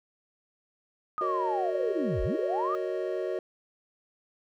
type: linear two-way sweep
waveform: sine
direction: down then up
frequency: 1255 to 32.7 to 1255 Hz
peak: -28 dBFS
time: 1.18-2.75 s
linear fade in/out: 0 ms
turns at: 2.23 s
type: chord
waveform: triangle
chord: D# minor seventh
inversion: first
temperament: equal with one note detuned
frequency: 370 / 464.6 / 554.4 / 622.3 Hz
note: F#4 / A#4 / C#5 / D#5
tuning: 0 / -6 / 0 / 0 cents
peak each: -30 / -34 / -35 / -33 dBFS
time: 1.21-3.39 s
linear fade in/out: 2 ms
effects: none